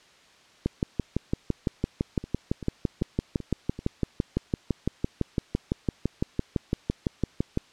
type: two click trains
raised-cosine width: 3 ms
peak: -23 / -11 dBFS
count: 5 / 42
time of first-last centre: 2.24-3.79 / 0.66-7.574 s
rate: 2.58 / 5.93 Hz
effects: white hiss -56 dBFS RMS until 7.72 s + low-pass 5000 Hz 12 dB/octave